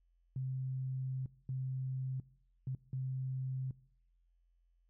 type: tone bursts at uneven times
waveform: sine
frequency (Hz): 130.81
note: C3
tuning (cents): 0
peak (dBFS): -35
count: 4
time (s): 0.36-1.26 / 1.49-2.2 / 2.67-2.75 / 2.93-3.71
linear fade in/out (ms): 2
effects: noise-tail reverb RT60 0.7 s tail -22 dB re dry + added 43 Hz sine -69 dBFS peak until 4.89 s